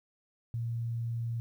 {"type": "tone", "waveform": "sine", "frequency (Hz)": 116.4, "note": "A#2", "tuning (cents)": -2, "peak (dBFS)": -31, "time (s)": [0.54, 1.4], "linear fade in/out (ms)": 0, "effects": ["11-bit"]}